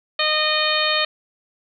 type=harmonic tone; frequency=614 Hz; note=D#5; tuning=23 cents flat; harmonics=1 / 2 / 3 / 4 / 5 / 6 / 7; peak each=-25 / -25 / -25 / -25 / -25 / -25 / -25 dBFS; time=0.19-1.05 s; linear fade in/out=5 ms; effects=none